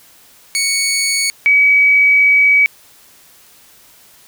15% pulse / sine tone pair in turn, 2227 / 2274 Hz, C#7 / C#7, +7 / +44 cents, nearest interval unison, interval 37 cents, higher second, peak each -7 dBFS, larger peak neither, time 0.55-1.3 / 1.46-2.66 s, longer second, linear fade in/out 0 ms, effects white hiss -46 dBFS RMS until 4.27 s

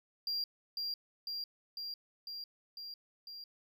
triangle tone with echo, 4764 Hz, D8, 24 cents sharp, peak -32 dBFS, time 0.27-0.44 s, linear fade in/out 2 ms, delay 500 ms, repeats 6, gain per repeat -2 dB, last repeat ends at 3.44 s, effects none

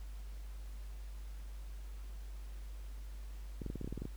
clicks, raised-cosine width 3 ms, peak -28 dBFS, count 11, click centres 3.618 / 3.663 / 3.701 / 3.757 / 3.813 / 3.845 / 3.876 / 3.926 / 3.977 / 4.02 / 4.054 s, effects added 50 Hz sine -43 dBFS peak until 4.16 s + pink hiss -62 dBFS RMS until 4.16 s

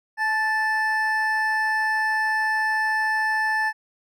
triangle tone pair together, 866.6 / 1760 Hz, A5 / A6, -27 / 0 cents, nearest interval octave, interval 1227 cents, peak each -23 / -20 dBFS, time 0.17-3.73 s, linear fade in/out 50 ms, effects none

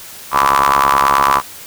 sawtooth ring-modulated tone, 69.3 Hz, C#2, in tune, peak -3 dBFS, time 0.31-1.42 s, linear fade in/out 50 ms, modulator 1080 Hz, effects white hiss -34 dBFS RMS until 1.66 s

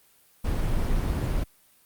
brown noise, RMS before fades -25 dBFS, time 0.44-1.44 s, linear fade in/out 10 ms, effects white hiss -60 dBFS RMS until 1.85 s + Opus 32 kbps

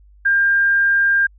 sine tone, 1600 Hz, G6, 35 cents sharp, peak -12 dBFS, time 0.25-1.27 s, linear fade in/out 10 ms, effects added 50 Hz sine -45 dBFS peak until 1.38 s

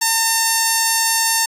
5% pulse tone with notch filter, 905 Hz, A5, 48 cents sharp, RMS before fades -17 dBFS, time 0.01-1.46 s, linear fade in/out 10 ms, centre 3200 Hz, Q 1.6, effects resampled to 32000 Hz

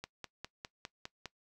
click train, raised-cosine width 0.2 ms, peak -24 dBFS, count 7, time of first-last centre 0.04-1.257 s, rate 4.93 Hz, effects noise-tail reverb RT60 0.1 s tail -20 dB re dry

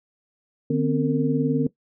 sine tone cluster, 150.9 / 248.3 / 268.1 / 457.7 Hz, D3 / B3 / C4 / A#4, +47 / +9 / +42 / -32 cents, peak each -24 / -24 / -24 / -25 dBFS, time 0.7-1.67 s, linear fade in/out 5 ms, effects noise-tail reverb RT60 0.1 s tail -17 dB re dry

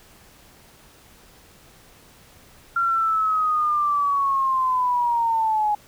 sine linear sweep, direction down, 1381 to 830.6 Hz, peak -18 dBFS, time 2.76-5.75 s, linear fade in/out 5 ms, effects pink hiss -51 dBFS RMS until 5.87 s

